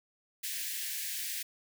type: high-pass noise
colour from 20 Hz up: white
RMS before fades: -37 dBFS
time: 0.43-1.43 s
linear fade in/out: 10 ms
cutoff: 1600 Hz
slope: 96 dB/octave
effects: none